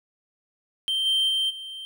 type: tone with level steps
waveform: triangle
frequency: 3136 Hz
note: G7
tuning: in tune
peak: -21 / -18 / -20 / -33 dBFS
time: 0.88-1.85 s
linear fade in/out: 0 ms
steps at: 1.05 / 1.28 / 1.49 s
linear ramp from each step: 20 ms
effects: none